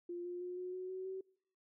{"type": "tone with pitch steps", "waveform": "sine", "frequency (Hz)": [349.2, 354.1, 359, 364, 369.1, 374.3, 379.5], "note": ["F4", "F4", "F4", "F#4", "F#4", "F#4", "F#4"], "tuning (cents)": [0, 24, 48, -28, -4, 20, 44], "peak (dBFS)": -40, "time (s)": [0.09, 1.21], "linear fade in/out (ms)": 5, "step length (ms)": 160, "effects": ["noise-tail reverb RT60 0.7 s tail -26 dB re dry"]}